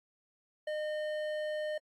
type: tone with hard clipping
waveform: triangle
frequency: 610 Hz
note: D#5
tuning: 34 cents flat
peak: -35 dBFS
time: 0.67-1.78 s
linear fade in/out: 5 ms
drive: 14 dB
effects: AAC 64 kbps